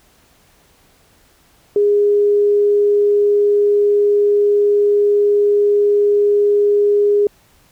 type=tone; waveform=sine; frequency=410.8 Hz; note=G#4; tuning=19 cents flat; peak=-10 dBFS; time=1.76-7.27 s; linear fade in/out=2 ms; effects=pink hiss -53 dBFS RMS until 7.71 s